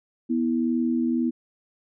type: tone pair together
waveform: sine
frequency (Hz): 244.2 / 326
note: B3 / E4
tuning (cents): -19 / -19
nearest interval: perfect fourth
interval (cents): 500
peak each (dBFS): -22 / -26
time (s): 0.29-1.31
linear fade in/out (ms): 20
effects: none